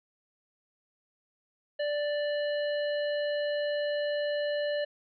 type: harmonic tone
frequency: 587 Hz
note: D5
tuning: 1 cent flat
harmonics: 1 / 3 / 5 / 7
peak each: -28 / -38 / -42 / -45 dBFS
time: 1.79-4.85 s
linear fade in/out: 10 ms
effects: none